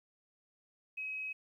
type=tone; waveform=sine; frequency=2546 Hz; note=D#7; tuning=39 cents sharp; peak=-37 dBFS; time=0.97-1.33 s; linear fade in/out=10 ms; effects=12-bit